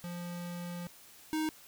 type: tone pair in turn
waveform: square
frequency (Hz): 174.61 / 312.2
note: F3 / D#4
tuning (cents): 0 / +6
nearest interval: minor seventh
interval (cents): 1006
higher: second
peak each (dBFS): -39 / -31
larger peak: second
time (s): 0.04-0.87 / 1.33-1.49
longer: first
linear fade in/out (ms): 0
effects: white hiss -56 dBFS RMS until 1.67 s